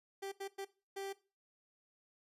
30% pulse tone bursts at uneven times, 392 Hz, G4, in tune, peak -38 dBFS, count 4, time 0.22-0.32 / 0.4-0.48 / 0.58-0.65 / 0.96-1.13 s, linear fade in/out 10 ms, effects noise-tail reverb RT60 0.3 s tail -17 dB re dry + resampled to 32000 Hz

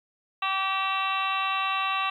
harmonic tone with a mistuned harmonic, 385 Hz, G4, 31 cents flat, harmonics 2 / 3 / 4 / 5 / 6 / 7 / 8 / 9 / 10, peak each -33 / -27 / -40 / -39 / -41 / -30 / -41 / -42 / -38 dBFS, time 0.42-2.1 s, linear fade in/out 5 ms, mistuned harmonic 4, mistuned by +15 cents, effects 10-bit

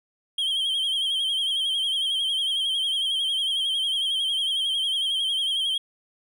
triangle tone with vibrato, 3186 Hz, G7, 27 cents sharp, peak -21 dBFS, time 0.38-5.78 s, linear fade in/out 5 ms, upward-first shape sine, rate 11 Hz, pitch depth 65 cents each way, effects none

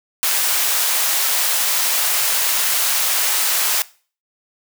white high-pass noise, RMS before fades -18 dBFS, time 0.23-3.82 s, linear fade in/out 0 ms, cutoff 680 Hz, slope 12 dB/octave, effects noise-tail reverb RT60 0.4 s tail -20 dB re dry

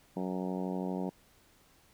harmonic tone, 92.5 Hz, F#2, in tune, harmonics 2 / 3 / 4 / 5 / 6 / 7 / 8 / 9 / 10, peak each -35 / -39 / -41 / -43 / -45 / -46 / -47 / -48 / -49 dBFS, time 0.16-1.1 s, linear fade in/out 10 ms, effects pink hiss -64 dBFS RMS until 1.93 s

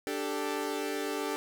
sawtooth chord, D suspended fourth, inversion none, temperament equal, 293.7 / 392 / 440 Hz, D4 / G4 / A4, 0 / 0 / 0 cents, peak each -32 dBFS, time 0.07-1.36 s, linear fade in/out 0 ms, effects none

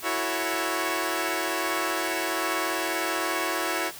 10% pulse chord, F# minor seventh, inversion third, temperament equal, 329.6 / 370 / 440 / 554.4 Hz, E4 / F#4 / A4 / C#5, 0 / 0 / 0 / 0 cents, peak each -21 / -23 / -27 / -24 dBFS, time 0.02-3.92 s, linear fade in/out 50 ms, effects white hiss -42 dBFS RMS until 3.99 s

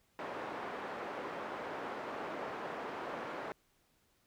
pink band-pass noise, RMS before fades -42 dBFS, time 0.19-3.52 s, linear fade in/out 0 ms, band 390 to 1400 Hz, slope 12 dB/octave, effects pink hiss -73 dBFS RMS until 4.26 s

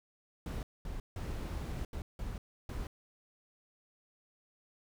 brown noise bursts at uneven times, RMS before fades -39 dBFS, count 6, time 0.46-0.63 / 0.85-1 / 1.16-1.85 / 1.93-2.02 / 2.19-2.38 / 2.69-2.87 s, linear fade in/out 2 ms, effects none

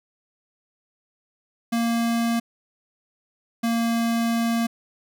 square tone pair in turn, 232.3 / 231.2 Hz, A#3 / A#3, -6 / -14 cents, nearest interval unison, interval 8 cents, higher first, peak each -21 dBFS, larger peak neither, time 1.72-2.4 / 3.63-4.67 s, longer second, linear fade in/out 10 ms, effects none

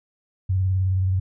sine tone with vibrato, 93.8 Hz, F#2, 24 cents sharp, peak -18 dBFS, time 0.49-1.2 s, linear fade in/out 10 ms, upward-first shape sine, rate 19 Hz, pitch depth 50 cents each way, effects none

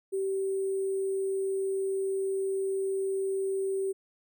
sine tone with sample-and-hold, 386.8 Hz, G4, 23 cents flat, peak -27 dBFS, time 0.12-3.93 s, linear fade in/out 20 ms, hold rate 8820 Hz, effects none

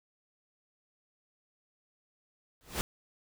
pink noise with exponential growth, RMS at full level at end -28 dBFS, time 2.61-2.81 s, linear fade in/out 0 ms, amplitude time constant 42 ms, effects none

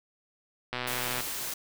click train, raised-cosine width 0.3 ms, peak -16 dBFS, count 60, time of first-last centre 0.73-1.206 s, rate 124 Hz
white noise, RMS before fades -35 dBFS, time 0.87-1.54 s, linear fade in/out 5 ms
effects none

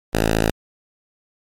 5% pulse tone, 54.7 Hz, A1, 9 cents flat, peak -5 dBFS, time 0.13-0.51 s, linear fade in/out 10 ms, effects MP3 64 kbps

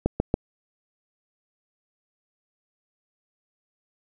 click train, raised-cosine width 2 ms, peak -7 dBFS, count 3, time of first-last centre 0.06-0.341 s, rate 7.12 Hz, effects none

